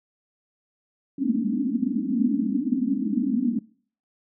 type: band-pass noise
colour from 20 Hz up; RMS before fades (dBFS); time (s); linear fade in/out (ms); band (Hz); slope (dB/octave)
white; -24; 1.18-3.59; 5; 200 to 290; 96
effects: noise-tail reverb RT60 0.5 s tail -23 dB re dry